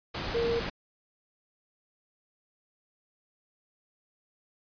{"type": "tone in noise", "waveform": "sine", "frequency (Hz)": 466.2, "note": "A#4", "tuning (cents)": 0, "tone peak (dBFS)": -26, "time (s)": [0.34, 0.6], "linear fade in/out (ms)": 10, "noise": "pink", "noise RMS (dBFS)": -34, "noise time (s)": [0.14, 0.7], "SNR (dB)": 5, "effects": ["resampled to 11025 Hz"]}